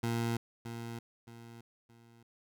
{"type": "tone with echo", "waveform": "20% pulse", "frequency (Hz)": 116.54, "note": "A#2", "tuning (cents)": 0, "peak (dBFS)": -26, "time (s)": [0.03, 0.37], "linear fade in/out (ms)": 5, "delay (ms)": 620, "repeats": 3, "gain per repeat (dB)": -9, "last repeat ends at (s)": 2.23, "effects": []}